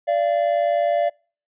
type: tone pair together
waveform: triangle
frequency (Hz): 585.2 / 685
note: D5 / F5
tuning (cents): -6 / -34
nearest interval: minor third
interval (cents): 272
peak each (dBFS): -18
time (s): 0.07-1.1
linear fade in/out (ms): 20
effects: noise-tail reverb RT60 0.4 s tail -26 dB re dry + resampled to 8000 Hz